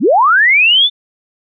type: linear sweep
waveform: sine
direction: up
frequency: 158.4 to 3589 Hz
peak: -6 dBFS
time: 0-0.9 s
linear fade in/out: 50 ms
effects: none